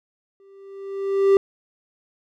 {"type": "tone with exponential growth", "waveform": "triangle", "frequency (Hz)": 392.6, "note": "G4", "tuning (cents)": 3, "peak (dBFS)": -8, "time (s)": [0.4, 1.37], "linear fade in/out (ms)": 1, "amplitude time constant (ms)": 210, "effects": []}